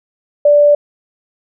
sine tone, 585 Hz, D5, 7 cents flat, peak -5 dBFS, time 0.45-0.75 s, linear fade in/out 5 ms, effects none

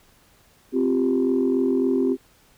sine chord, C suspended fourth, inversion none, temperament just, 261.6 / 348.8 / 392.4 Hz, C4 / F4 / G4, 0 / -2 / +2 cents, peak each -20 / -24 / -22 dBFS, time 0.72-2.17 s, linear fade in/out 50 ms, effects tanh soft clip ceiling -11 dBFS + pink hiss -57 dBFS RMS until 2.57 s

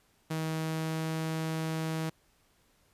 sawtooth tone with pitch glide, 159.1 to 160.02 Hz, D#3 to D#3, +39 to +49 cents, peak -27 dBFS, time 0.3-2.1 s, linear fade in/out 10 ms, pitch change +10 cents, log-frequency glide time 0.51-1.13 s, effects pink hiss -68 dBFS RMS until 2.93 s + resampled to 32000 Hz

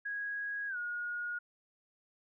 sine tone with pitch glide, 1653 to 1439 Hz, G#6 to F#6, -9 to -49 cents, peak -35 dBFS, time 0.05-1.39 s, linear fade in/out 10 ms, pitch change -240 cents, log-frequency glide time 0.68-0.77 s, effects none

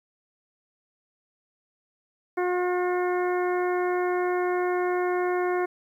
harmonic tone, 359.4 Hz, F4, 50 cents sharp, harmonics 1 / 2 / 3 / 4 / 5 / 6, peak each -24 / -30 / -34 / -36 / -38 / -40 dBFS, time 2.37-5.66 s, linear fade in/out 10 ms, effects 10-bit

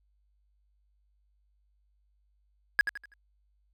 triangle tone with echo, 1661.2 Hz, G#6, in tune, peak -16 dBFS, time 2.79-2.81 s, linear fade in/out 0 ms, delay 82 ms, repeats 4, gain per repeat -9 dB, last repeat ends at 3.138 s, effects added 50 Hz sine -67 dBFS peak until 3.73 s

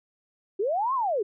sine linear two-way sweep, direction up then down, 360 to 1104 to 371.9 Hz, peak -23 dBFS, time 0.59-1.23 s, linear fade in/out 10 ms, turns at 0.94 s, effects none

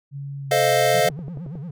sine tone with pitch glide, 140 to 129.87 Hz, C#3 to C3, +18 to -13 cents, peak -29 dBFS, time 0.11-1.09 s, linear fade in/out 50 ms, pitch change -131 cents, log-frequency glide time 0.39-0.7 s
square chord, F dominant seventh, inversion first, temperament equal, 440 / 523.3 / 622.3 / 698.5 Hz, A4 / C5 / Eb5 / F5, 0 / 0 / 0 / 0 cents, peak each -25 / -24 / -21 / -21 dBFS, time 0.51-1.09 s, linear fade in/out 5 ms
triangle tone with vibrato, 155.56 Hz, D#3, in tune, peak -28 dBFS, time 0.94-1.71 s, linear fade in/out 5 ms, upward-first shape sine, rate 8.7 Hz, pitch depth 260 cents each way
click train, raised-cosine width 2 ms, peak -24 dBFS, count 6, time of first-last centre 1.1-1.555 s, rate 11 Hz
effects none

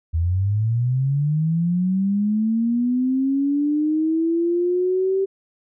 sine linear sweep, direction up, 79.1 to 390 Hz, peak -17 dBFS, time 0.13-5.26 s, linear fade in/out 20 ms, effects none

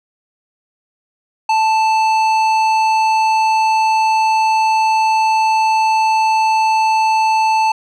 sine tone with tanh clipping, 880 Hz, A5, in tune, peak -13 dBFS, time 1.49-7.72 s, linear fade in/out 5 ms, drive 13 dB, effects none

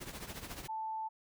pink noise with tremolo, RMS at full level -42 dBFS, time 0-0.68 s, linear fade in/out 20 ms, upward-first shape triangle, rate 14 Hz, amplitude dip 75%
sine tone, 880 Hz, A5, in tune, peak -36 dBFS, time 0.68-1.09 s, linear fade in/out 20 ms
effects none

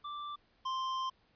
square tone pair in turn, 1174.7 / 1046.5 Hz, D6 / C6, 0 / 0 cents, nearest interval major second, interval 200 cents, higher first, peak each -40 / -34 dBFS, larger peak second, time 0.04-0.36 / 0.65-1.1 s, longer second, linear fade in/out 10 ms, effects pink hiss -70 dBFS RMS until 1.35 s + resampled to 11025 Hz

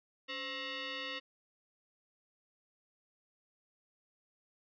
sine tone with frequency modulation, 518 Hz, C5, 17 cents flat, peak -38 dBFS, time 0.28-1.2 s, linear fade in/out 20 ms, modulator 800 Hz, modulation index 4.4, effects none

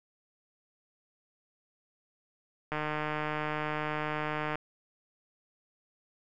click train, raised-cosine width 0.5 ms, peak -18 dBFS, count 280, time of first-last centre 2.72-4.556 s, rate 152 Hz, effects none

